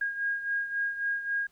sine beating tone pair, 1629 / 1632.7 Hz, G#6 / G#6, -34 / -30 cents, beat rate 3.7 Hz, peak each -29 / -35 dBFS, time 0.01-1.47 s, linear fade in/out 5 ms, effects pink hiss -67 dBFS RMS until 1.51 s

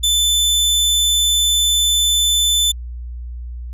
sawtooth tone, 3520 Hz, A7, in tune, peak -10 dBFS, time 0.03-2.72 s, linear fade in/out 10 ms, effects added 60 Hz sine -26 dBFS peak until 3.73 s + resampled to 32000 Hz

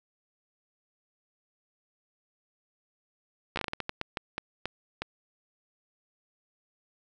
slowing click train, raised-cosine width 0.3 ms, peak -15 dBFS, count 14, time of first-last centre 3.56-5.02 s, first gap 13 ms, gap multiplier 1.32, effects none

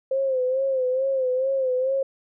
sine tone with vibrato, 523.3 Hz, C5, in tune, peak -20 dBFS, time 0.11-2.03 s, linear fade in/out 5 ms, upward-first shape sine, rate 2.3 Hz, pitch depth 65 cents each way, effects none

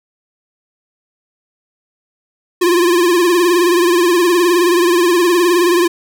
square tone with vibrato, 350.1 Hz, F4, 4 cents sharp, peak -10 dBFS, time 2.61-5.88 s, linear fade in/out 10 ms, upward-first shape triangle, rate 19 Hz, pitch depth 91 cents each way, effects none

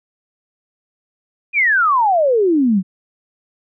sine exponential sweep, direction down, 2498 to 177 Hz, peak -11 dBFS, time 1.53-2.83 s, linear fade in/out 50 ms, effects none

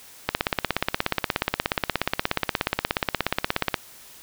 click train, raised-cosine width 0.3 ms, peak -4 dBFS, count 59, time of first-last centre 0.29-3.742 s, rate 16.8 Hz, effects white hiss -47 dBFS RMS until 4.22 s

